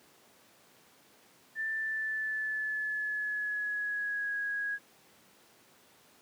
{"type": "tone with pitch glide", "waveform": "sine", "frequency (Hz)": [1773, 1654.3], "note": ["A6", "G#6"], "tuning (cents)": [13, -7], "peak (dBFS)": -31, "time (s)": [1.55, 4.79], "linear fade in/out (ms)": 50, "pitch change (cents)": -120, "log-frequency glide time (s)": [1.71, 4.36], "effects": ["pink hiss -61 dBFS RMS until 6.21 s", "high-pass 200 Hz 12 dB/octave"]}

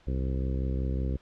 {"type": "harmonic tone", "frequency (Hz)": 65.41, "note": "C2", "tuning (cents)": 0, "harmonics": [1, 2, 3, 4, 5, 6, 7, 8], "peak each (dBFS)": [-28, -34, -38, -40, -42, -44, -45, -46], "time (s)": [0.07, 1.17], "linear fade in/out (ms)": 5, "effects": ["pink hiss -61 dBFS RMS until 1.21 s", "low-pass 4000 Hz 12 dB/octave"]}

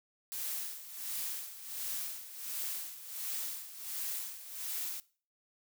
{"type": "noise with tremolo", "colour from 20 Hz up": "blue", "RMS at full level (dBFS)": -37, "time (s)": [0.32, 5], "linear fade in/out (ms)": 0, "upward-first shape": "sine", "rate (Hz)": 1.4, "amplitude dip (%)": 75, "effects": ["noise-tail reverb RT60 0.4 s tail -20 dB re dry"]}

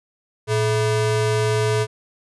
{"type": "ring-modulated tone", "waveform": "square", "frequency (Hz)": 271.7, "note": "C#4", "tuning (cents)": -35, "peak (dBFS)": -15, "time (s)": [0.47, 1.87], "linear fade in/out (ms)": 50, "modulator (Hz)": 157, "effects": ["resampled to 24000 Hz"]}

